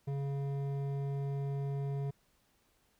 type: tone with hard clipping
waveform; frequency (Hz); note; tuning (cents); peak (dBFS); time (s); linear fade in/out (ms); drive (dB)
triangle; 139.3; C#3; +9; -35; 0.07-2.11; 10; 14
effects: pink hiss -72 dBFS RMS until 2.99 s